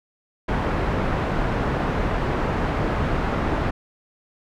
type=low-pass noise; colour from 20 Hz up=pink; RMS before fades=-23 dBFS; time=0.48-3.71 s; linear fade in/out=10 ms; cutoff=1500 Hz; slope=12 dB/octave; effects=none